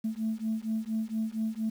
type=beating tone pair; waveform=sine; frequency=218.7 / 223 Hz; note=A3 / A3; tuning=-10 / +23 cents; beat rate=4.3 Hz; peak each=-31 dBFS; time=0.04-1.7 s; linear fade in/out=10 ms; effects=tanh soft clip ceiling -23 dBFS + 9-bit